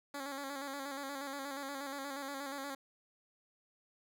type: tone with vibrato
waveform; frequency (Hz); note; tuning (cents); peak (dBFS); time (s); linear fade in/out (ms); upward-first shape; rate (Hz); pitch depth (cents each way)
10% pulse; 277.2; C#4; 0; -32; 0.14-2.75; 5; square; 8.4; 44
effects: none